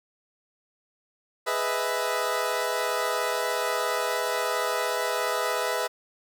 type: chord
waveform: 20% pulse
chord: E major seventh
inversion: first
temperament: equal with one note detuned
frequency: 415.3 / 495.6 / 622.3 / 659.3 Hz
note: G#4 / B4 / D#5 / E5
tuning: 0 / +6 / 0 / 0 cents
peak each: -28 / -24 / -27 / -26 dBFS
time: 1.46-5.88 s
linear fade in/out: 20 ms
effects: none